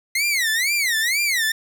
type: tone with vibrato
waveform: sawtooth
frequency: 2045 Hz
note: C7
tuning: 40 cents flat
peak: -15 dBFS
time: 0.15-1.52 s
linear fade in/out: 5 ms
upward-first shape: sine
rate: 2.1 Hz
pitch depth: 270 cents each way
effects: none